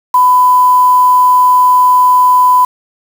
sine tone with quantisation, 1000 Hz, B5, 21 cents sharp, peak -4 dBFS, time 0.14-2.65 s, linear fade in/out 5 ms, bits 4, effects none

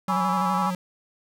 sine chord, C# minor seventh, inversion second, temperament equal with one note detuned, 830.6 / 987.8 / 1136 / 1318.5 Hz, G#5 / B5 / C#6 / E6, 0 / 0 / +42 / 0 cents, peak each -26 / -29 / -28 / -29 dBFS, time 0.08-0.71 s, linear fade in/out 20 ms
square tone with vibrato, 185 Hz, F#3, in tune, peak -27 dBFS, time 0.08-0.75 s, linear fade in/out 2 ms, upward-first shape square, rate 12 Hz, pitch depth 40 cents each way
effects none

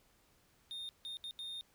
triangle tone bursts at uneven times, 3662 Hz, A#7, 32 cents flat, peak -40 dBFS, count 4, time 0.71-0.89 / 1.05-1.17 / 1.24-1.31 / 1.39-1.61 s, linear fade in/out 0 ms, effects pink hiss -70 dBFS RMS until 1.74 s

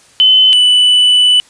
sine / triangle tone pair in turn, 3037 / 2981 Hz, F#7 / F#7, +44 / +12 cents, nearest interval unison, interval 32 cents, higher first, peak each -4 dBFS, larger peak neither, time 0.2-0.53 / 0.53-1.4 s, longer second, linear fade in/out 0 ms, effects white hiss -45 dBFS RMS until 1.49 s + resampled to 22050 Hz

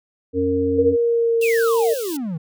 harmonic tone, 92.1 Hz, F#2, 7 cents flat, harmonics 1 / 3 / 5, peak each -27 / -21 / -19 dBFS, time 0.33-0.97 s, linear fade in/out 50 ms
sine tone with pitch glide, 473 to 459.5 Hz, A#4 to A#4, +25 to -25 cents, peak -15 dBFS, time 0.78-1.94 s, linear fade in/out 10 ms, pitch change -50 cents, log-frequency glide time 0.9-1.4 s
white high-pass noise, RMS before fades -33 dBFS, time 1.41-2.17 s, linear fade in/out 5 ms, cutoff 2600 Hz, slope 96 dB/octave
triangle exponential sweep, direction down, 2794 to 150.4 Hz, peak -21 dBFS, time 1.42-2.38 s, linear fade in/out 10 ms
effects none

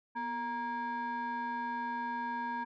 sine tone with frequency modulation, 939 Hz, A#5, 12 cents sharp, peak -32 dBFS, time 0.15-2.65 s, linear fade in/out 20 ms, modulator 695 Hz, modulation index 0.79, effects tanh soft clip ceiling -31 dBFS

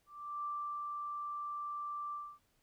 sine tone with ADSR envelope, 1174.7 Hz, D6, in tune, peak -36 dBFS, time 0.06-2.39 s, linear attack 380 ms, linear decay 380 ms, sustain -2 dB, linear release 260 ms, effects pink hiss -75 dBFS RMS until 2.62 s

